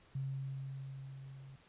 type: tone with level ramp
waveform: sine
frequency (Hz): 135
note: C#3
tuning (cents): -45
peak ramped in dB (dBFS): -35 to -50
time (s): 0.15-1.56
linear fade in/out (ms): 5
effects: pink hiss -65 dBFS RMS until 1.68 s + resampled to 8000 Hz